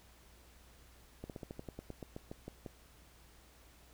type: slowing click train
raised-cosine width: 2 ms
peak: -30 dBFS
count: 14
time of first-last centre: 1.24-2.662 s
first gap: 58 ms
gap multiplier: 1.1
effects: added 60 Hz sine -62 dBFS peak until 3.93 s + pink hiss -63 dBFS RMS until 3.93 s